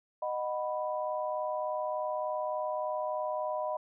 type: chord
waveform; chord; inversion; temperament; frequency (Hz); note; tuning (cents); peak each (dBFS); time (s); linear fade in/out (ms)
sine; B major; first; just; 617.4 / 740.8 / 987.8; D#5 / F#5 / B5; -14 / +2 / 0; -33 / -38 / -36; 0.22-3.77; 5
effects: none